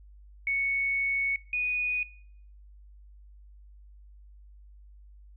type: tone pair in turn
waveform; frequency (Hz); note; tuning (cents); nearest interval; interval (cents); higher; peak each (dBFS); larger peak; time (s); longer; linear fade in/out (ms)
sine; 2217 / 2474; C#7 / D#7; 0 / -10; major second; 190; second; -25 / -26; first; 0.47-1.36 / 1.53-2.03; first; 2
effects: noise-tail reverb RT60 0.7 s tail -24 dB re dry + added 50 Hz sine -49 dBFS peak until 5.36 s